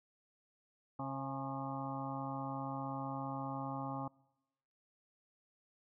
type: harmonic tone with a mistuned harmonic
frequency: 135.1 Hz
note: C#3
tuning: 44 cents flat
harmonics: 1 / 2 / 4 / 5 / 6 / 7 / 8 / 9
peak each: -44 / -43 / -49 / -50 / -44 / -53 / -47 / -50 dBFS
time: 0.99-4.08 s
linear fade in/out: 5 ms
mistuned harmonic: 6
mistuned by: +38 cents
effects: noise-tail reverb RT60 1.0 s tail -25 dB re dry